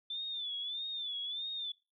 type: tone with vibrato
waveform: sine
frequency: 3520 Hz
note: A7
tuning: in tune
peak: -36 dBFS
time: 0.1-1.72 s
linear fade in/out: 5 ms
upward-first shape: sine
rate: 1.6 Hz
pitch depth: 97 cents each way
effects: noise-tail reverb RT60 0.3 s tail -23 dB re dry